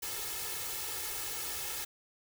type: noise with comb filter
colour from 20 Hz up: white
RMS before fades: -38 dBFS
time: 0.02-1.85 s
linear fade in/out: 10 ms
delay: 2.3 ms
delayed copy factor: +0.9
effects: none